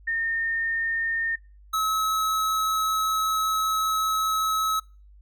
sine / square tone pair in turn, 1825 / 1289.1 Hz, A#6 / E6, -37 / -39 cents, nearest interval tritone, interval 602 cents, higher first, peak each -23 dBFS, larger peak neither, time 0.07-1.36 / 1.73-4.8 s, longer second, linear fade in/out 10 ms, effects noise-tail reverb RT60 0.4 s tail -26 dB re dry + added 50 Hz sine -48 dBFS peak until 5.21 s

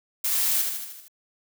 blue noise with echo, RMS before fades -25 dBFS, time 0.24-0.62 s, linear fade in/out 5 ms, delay 77 ms, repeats 6, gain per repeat -4 dB, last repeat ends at 1.082 s, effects none

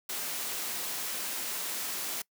white noise, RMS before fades -35 dBFS, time 0.09-2.22 s, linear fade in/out 5 ms, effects noise-tail reverb RT60 0.1 s tail -23 dB re dry + high-pass 200 Hz 12 dB/octave

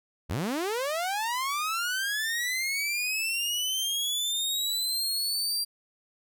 sawtooth linear sweep, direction up, 61.74 to 4753 Hz, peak -24 dBFS, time 0.29-5.65 s, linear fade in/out 20 ms, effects none

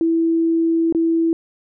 sine tone with dropouts, 329.6 Hz, E4, in tune, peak -14 dBFS, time 0.01-1.33 s, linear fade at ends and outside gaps 1 ms, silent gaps 0.925-0.948 s, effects none

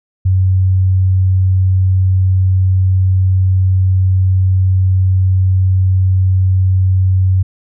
sine tone, 93.7 Hz, F#2, 22 cents sharp, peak -8 dBFS, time 0.25-7.43 s, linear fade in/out 10 ms, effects none

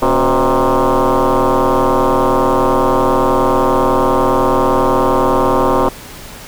sine tone with frequency modulation, 280 Hz, C#4, 18 cents sharp, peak -8 dBFS, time 0.02-5.89 s, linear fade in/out 5 ms, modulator 130 Hz, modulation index 6.8, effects tanh soft clip ceiling -6 dBFS + pink hiss -33 dBFS RMS until 6.47 s

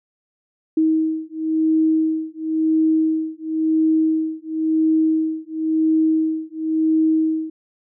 sine beating tone pair, 316.8 / 317.76 Hz, D#4 / D#4, +31 / +37 cents, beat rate 0.96 Hz, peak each -19 dBFS, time 0.77-7.5 s, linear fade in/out 5 ms, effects none

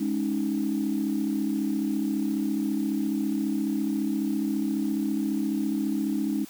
sine chord, Ab suspended fourth, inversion none, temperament just, 207.7 / 276.9 / 311.5 Hz, Ab3 / Db4 / Eb4, 0 / -2 / +2 cents, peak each -28 dBFS, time 0-6.45 s, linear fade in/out 10 ms, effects tanh soft clip ceiling -16 dBFS + white hiss -48 dBFS RMS until 6.49 s

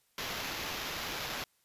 white noise with sample-and-hold, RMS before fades -38 dBFS, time 0.18-1.44 s, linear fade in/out 2 ms, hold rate 8820 Hz, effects white hiss -72 dBFS RMS until 1.64 s + resampled to 32000 Hz

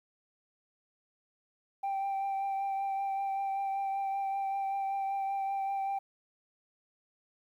sine tone with vibrato, 784 Hz, G5, in tune, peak -28 dBFS, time 1.83-5.99 s, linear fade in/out 10 ms, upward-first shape triangle, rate 5.2 Hz, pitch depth 19 cents each way, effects tanh soft clip ceiling -29 dBFS + 11-bit

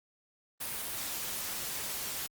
white noise, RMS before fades -37 dBFS, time 0.6-2.27 s, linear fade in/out 10 ms, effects Opus 32 kbps

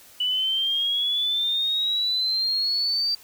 sine exponential sweep, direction up, 2960 to 4675 Hz, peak -21 dBFS, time 0.2-3.15 s, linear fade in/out 5 ms, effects white hiss -50 dBFS RMS until 3.23 s

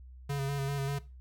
square tone with vibrato, 139.3 Hz, C#3, 9 cents sharp, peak -31 dBFS, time 0.29-0.99 s, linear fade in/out 10 ms, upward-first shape square, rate 5.1 Hz, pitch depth 26 cents each way, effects noise-tail reverb RT60 0.3 s tail -18 dB re dry + added 63 Hz sine -47 dBFS peak until 1.2 s

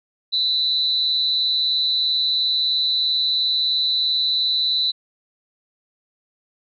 sine tone with amplitude modulation, 3979 Hz, B7, 12 cents sharp, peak -14 dBFS, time 0.32-4.92 s, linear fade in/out 20 ms, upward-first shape sine, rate 223 Hz, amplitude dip 70%, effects none

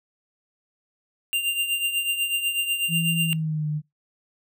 square tone with tremolo, 2787 Hz, F7, 4 cents flat, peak -20 dBFS, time 1.33-3.33 s, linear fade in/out 0 ms, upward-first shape triangle, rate 8.1 Hz, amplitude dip 70%
sine tone with pitch glide, 164.81 to 151.13 Hz, E3 to D3, 0 to +50 cents, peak -23 dBFS, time 2.88-3.82 s, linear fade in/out 50 ms, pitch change -150 cents, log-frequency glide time 3.18-3.68 s
effects noise-tail reverb RT60 0.2 s tail -24 dB re dry

